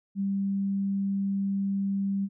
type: tone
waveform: sine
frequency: 196.9 Hz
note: G3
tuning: 8 cents sharp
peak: -25 dBFS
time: 0.15-2.29 s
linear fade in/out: 50 ms
effects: none